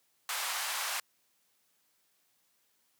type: band-pass noise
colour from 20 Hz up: pink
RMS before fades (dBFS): -35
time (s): 0.29-1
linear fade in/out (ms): 2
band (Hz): 830 to 15000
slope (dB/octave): 24
effects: white hiss -73 dBFS RMS until 2.99 s + high-pass 100 Hz 12 dB/octave